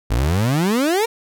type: exponential sweep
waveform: 30% pulse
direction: up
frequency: 51.9 to 476.3 Hz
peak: -13 dBFS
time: 0.1-1.06 s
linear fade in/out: 10 ms
effects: none